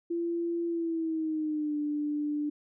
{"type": "tone with pitch glide", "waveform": "sine", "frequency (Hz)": [340, 296], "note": ["F4", "D4"], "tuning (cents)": [-46, 14], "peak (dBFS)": -28, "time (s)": [0.1, 2.5], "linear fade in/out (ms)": 10, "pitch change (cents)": -240, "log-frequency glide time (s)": [0.67, 1.77], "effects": []}